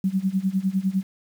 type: tone with tremolo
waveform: sine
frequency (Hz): 190.9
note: G3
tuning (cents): -46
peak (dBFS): -17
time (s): 0.04-1.03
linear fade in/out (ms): 2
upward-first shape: sine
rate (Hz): 9.9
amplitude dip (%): 90
effects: 8-bit